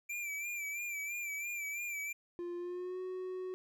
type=tone with vibrato; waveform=square; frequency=2349 Hz; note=D7; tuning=in tune; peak=-38 dBFS; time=0.09-2.13 s; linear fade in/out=10 ms; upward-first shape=sine; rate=3 Hz; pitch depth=53 cents each way
type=tone with pitch glide; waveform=triangle; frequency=349.2 to 370 Hz; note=F4 to F#4; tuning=0 to 0 cents; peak=-36 dBFS; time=2.39-3.54 s; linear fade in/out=0 ms; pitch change=+100 cents; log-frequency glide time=2.57-3 s
effects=none